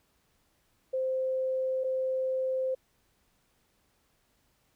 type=tone pair in turn; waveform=sine; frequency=521 / 521 Hz; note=C5 / C5; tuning=-7 / -7 cents; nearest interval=unison; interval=0 cents; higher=neither; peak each=-27 dBFS; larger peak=neither; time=0.93-1.84 / 1.84-2.75 s; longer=neither; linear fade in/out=10 ms; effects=pink hiss -71 dBFS RMS until 4.75 s